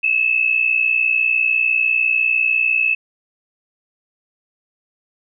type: tone pair together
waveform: sine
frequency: 2577 / 2637 Hz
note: E7 / E7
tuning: -40 / 0 cents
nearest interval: unison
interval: 40 cents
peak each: -17 dBFS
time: 0.03-2.95 s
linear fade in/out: 10 ms
effects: none